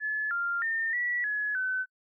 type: tone with pitch steps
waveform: sine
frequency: 1719 / 1394 / 1813 / 1944 / 1693 / 1516 Hz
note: A6 / F6 / A#6 / B6 / G#6 / F#6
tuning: -41 / -4 / -49 / -28 / +33 / +42 cents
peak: -27 dBFS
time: 0-1.86 s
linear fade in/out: 50 ms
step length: 310 ms
effects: noise-tail reverb RT60 0.1 s tail -26 dB re dry